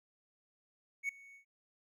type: tone with ADSR envelope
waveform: triangle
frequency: 2221 Hz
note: C#7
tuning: 3 cents sharp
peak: -29 dBFS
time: 1.03-1.45 s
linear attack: 59 ms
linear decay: 4 ms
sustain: -23 dB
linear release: 100 ms
effects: none